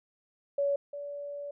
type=tone pair in turn; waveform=sine; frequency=565 / 574.2 Hz; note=C#5 / D5; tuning=+33 / -39 cents; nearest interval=unison; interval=28 cents; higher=second; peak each=-25 / -36 dBFS; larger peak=first; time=0.58-0.76 / 0.93-1.51 s; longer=second; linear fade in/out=5 ms; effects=none